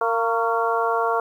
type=harmonic tone with a mistuned harmonic; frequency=230 Hz; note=A#3; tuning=23 cents flat; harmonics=2 / 3 / 4 / 5 / 6; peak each=-24 / -25 / -26 / -25 / -27 dBFS; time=0.01-1.2 s; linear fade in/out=2 ms; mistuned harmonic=5; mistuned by=-46 cents; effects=9-bit